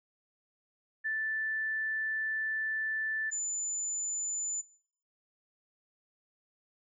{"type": "tone pair in turn", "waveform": "sine", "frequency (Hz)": [1760, 7024], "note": ["A6", "A8"], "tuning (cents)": [0, -4], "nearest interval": "2 octaves", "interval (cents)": 2396, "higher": "second", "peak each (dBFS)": [-30, -31], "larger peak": "first", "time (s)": [[1.04, 3.31], [3.31, 4.62]], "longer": "first", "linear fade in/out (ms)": 20, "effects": ["noise-tail reverb RT60 0.6 s tail -23 dB re dry"]}